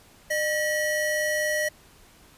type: tone pair together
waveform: square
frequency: 607 / 1925.5 Hz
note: D#5 / B6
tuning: -43 / -44 cents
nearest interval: octave + minor sixth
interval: 1999 cents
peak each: -27 dBFS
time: 0.3-1.69 s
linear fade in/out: 10 ms
effects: pink hiss -54 dBFS RMS until 2.37 s + resampled to 32000 Hz